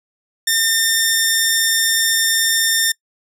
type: tone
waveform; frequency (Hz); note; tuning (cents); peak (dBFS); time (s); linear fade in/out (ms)
10% pulse; 1809; A6; +48; -5; 0.47-2.92; 5
effects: noise-tail reverb RT60 0.1 s tail -26 dB re dry